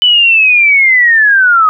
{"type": "linear sweep", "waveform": "sine", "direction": "down", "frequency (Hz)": [3006, 1240], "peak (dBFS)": -4, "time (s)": [0.02, 1.69], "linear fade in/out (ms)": 0, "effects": []}